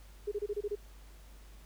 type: tone bursts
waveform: sine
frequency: 412.8 Hz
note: G#4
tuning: 10 cents flat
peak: -31 dBFS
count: 7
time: 0.27-0.755 s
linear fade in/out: 10 ms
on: 47 ms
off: 26 ms
effects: added 50 Hz sine -51 dBFS peak until 1.65 s + pink hiss -61 dBFS RMS until 1.65 s